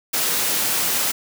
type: high-pass noise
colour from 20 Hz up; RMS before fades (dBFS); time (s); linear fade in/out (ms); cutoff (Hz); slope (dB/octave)
white; -21; 0.13-1.12; 10; 130; 12
effects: none